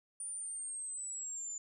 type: linear sweep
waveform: sine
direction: down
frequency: 9380 to 7040 Hz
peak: -39 dBFS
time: 0.2-1.58 s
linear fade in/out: 2 ms
effects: none